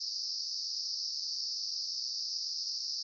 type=band-pass noise; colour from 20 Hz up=pink; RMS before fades=-37 dBFS; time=0-3.03 s; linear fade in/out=10 ms; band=4600 to 5500 Hz; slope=96 dB/octave; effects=none